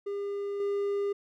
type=tone with level steps; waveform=triangle; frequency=402.9 Hz; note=G4; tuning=48 cents sharp; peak=-29 / -25 dBFS; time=0.06-1.13 s; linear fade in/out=10 ms; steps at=0.6 s; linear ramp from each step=2 ms; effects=none